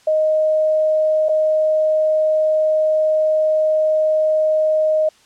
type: tone with dropouts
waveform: sine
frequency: 622.3 Hz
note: D#5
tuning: in tune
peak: -13 dBFS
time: 0.07-5.09 s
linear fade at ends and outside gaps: 5 ms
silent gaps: 1.286-1.292 s
effects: white hiss -52 dBFS RMS until 5.25 s + low-pass 7000 Hz 12 dB/octave

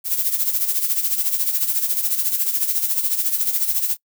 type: noise with tremolo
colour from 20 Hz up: violet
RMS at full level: -18 dBFS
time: 0.04-3.97 s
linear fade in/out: 50 ms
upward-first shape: sine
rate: 14 Hz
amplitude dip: 65%
effects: noise-tail reverb RT60 0.1 s tail -23 dB re dry

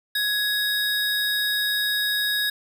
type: tone pair together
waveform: square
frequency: 1669 / 3767 Hz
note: G#6 / A#7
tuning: +8 / +17 cents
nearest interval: octave + major second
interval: 1409 cents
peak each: -25 dBFS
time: 0.15-2.5 s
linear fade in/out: 5 ms
effects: none

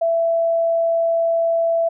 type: tone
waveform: sine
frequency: 666 Hz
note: E5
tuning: 18 cents sharp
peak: -15 dBFS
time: 0.01-1.89 s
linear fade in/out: 10 ms
effects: none

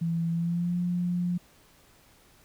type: tone with pitch glide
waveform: sine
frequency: 166.8 to 176.62 Hz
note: E3 to F3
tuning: +21 to +20 cents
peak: -25 dBFS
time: 0.01-1.38 s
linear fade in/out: 10 ms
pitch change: +99 cents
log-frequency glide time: 0.31-0.77 s
effects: pink hiss -59 dBFS RMS until 2.44 s

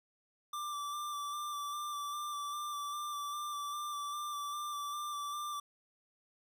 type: tone with vibrato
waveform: square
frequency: 1174.7 Hz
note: D6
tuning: in tune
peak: -38 dBFS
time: 0.53-5.6 s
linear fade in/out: 5 ms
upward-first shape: square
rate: 2.5 Hz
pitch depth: 18 cents each way
effects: none

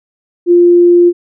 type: tone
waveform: sine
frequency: 349.2 Hz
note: F4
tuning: in tune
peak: -3 dBFS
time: 0.46-1.13 s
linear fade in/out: 50 ms
effects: none

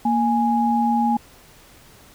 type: tone pair together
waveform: sine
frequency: 233.1 / 830.6 Hz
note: A#3 / G#5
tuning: 0 / 0 cents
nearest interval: octave + minor seventh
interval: 2200 cents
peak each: -19 dBFS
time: 0.05-1.17 s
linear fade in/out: 5 ms
effects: pink hiss -49 dBFS RMS until 2.14 s

